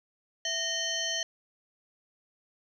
harmonic tone with a mistuned harmonic, 615 Hz, D#5, 20 cents flat, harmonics 1 / 3 / 5 / 7 / 9 / 10, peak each -39 / -36 / -33 / -38 / -41 / -35 dBFS, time 0.45-1.23 s, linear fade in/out 2 ms, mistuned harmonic 1, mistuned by +130 cents, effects 10-bit

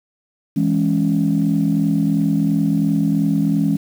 sine chord, C# minor, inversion first, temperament equal, 164.81 / 207.7 / 277.2 Hz, E3 / G#3 / C#4, 0 / 0 / 0 cents, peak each -18 dBFS, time 0.56-3.77 s, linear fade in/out 10 ms, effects tanh soft clip ceiling -7 dBFS + 7-bit

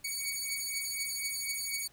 10% pulse beating tone pair, 2242 / 2246.1 Hz, C#7 / C#7, +19 / +22 cents, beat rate 4.1 Hz, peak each -28 / -27 dBFS, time 0.04-1.88 s, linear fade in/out 10 ms, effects pink hiss -63 dBFS RMS until 1.92 s

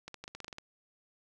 clicks, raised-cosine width 0.2 ms, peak -26 dBFS, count 10, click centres 0.08 / 0.143 / 0.24 / 0.279 / 0.35 / 0.403 / 0.445 / 0.481 / 0.528 / 0.584 s, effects none

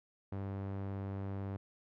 sawtooth tone with low-pass filter, 98 Hz, G2, in tune, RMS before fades -40 dBFS, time 0.32-1.57 s, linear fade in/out 5 ms, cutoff 1300 Hz, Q 0.52, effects none

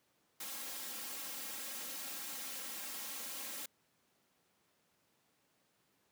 white noise with comb filter, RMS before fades -44 dBFS, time 0.4-3.66 s, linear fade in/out 5 ms, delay 3.7 ms, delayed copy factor +0.85, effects pink hiss -75 dBFS RMS until 6.11 s + high-pass 150 Hz 12 dB/octave

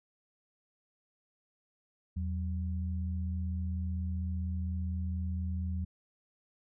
sine tone pair together, 82 / 186.33 Hz, E2 / F#3, -9 / +12 cents, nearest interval octave + major second, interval 1421 cents, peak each -32 / -39 dBFS, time 2.16-5.85 s, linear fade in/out 10 ms, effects none

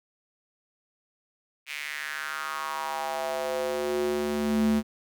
square tone with high-pass filter sweep, 73.42 Hz, D2, in tune, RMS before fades -29 dBFS, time 1.66-4.83 s, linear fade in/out 50 ms, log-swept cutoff 2400 to 190 Hz, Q 3.9, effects none

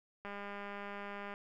click train, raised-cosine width 0.5 ms, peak -30 dBFS, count 221, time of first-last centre 0.25-1.339 s, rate 202 Hz, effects 12-bit

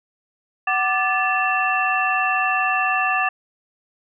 sine tone cluster, 750 / 1183 / 1738 / 2692 Hz, F#5 / D6 / A6 / E7, +23 / +12 / -22 / +36 cents, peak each -23 dBFS, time 0.67-3.29 s, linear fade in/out 5 ms, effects none

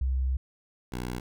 sine / 10% pulse tone pair in turn, 64.9 / 61.26 Hz, C2 / B1, -13 / -13 cents, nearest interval minor second, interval 100 cents, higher first, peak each -24 dBFS, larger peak neither, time 0.01-0.37 / 0.92-1.2 s, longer first, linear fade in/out 5 ms, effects none

